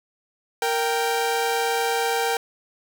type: tone pair together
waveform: sawtooth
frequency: 464.7 / 784 Hz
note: A#4 / G5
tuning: -5 / 0 cents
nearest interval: major sixth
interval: 905 cents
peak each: -20 dBFS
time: 0.62-2.37 s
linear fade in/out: 2 ms
effects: none